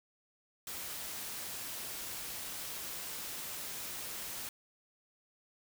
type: noise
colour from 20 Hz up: white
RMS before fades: -42 dBFS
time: 0.67-4.49 s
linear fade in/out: 2 ms
effects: none